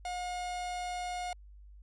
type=tone; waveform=45% pulse; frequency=718 Hz; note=F5; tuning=48 cents sharp; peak=-35 dBFS; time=0.05-1.33 s; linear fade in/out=2 ms; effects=added 50 Hz sine -50 dBFS peak until 1.82 s + resampled to 22050 Hz